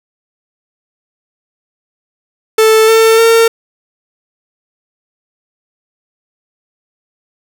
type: tone with pitch steps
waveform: 45% pulse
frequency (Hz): 440 / 447.9 / 456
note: A4 / A4 / A#4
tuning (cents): 0 / +31 / -38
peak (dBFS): -5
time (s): 2.58-3.48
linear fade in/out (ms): 5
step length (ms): 300
effects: none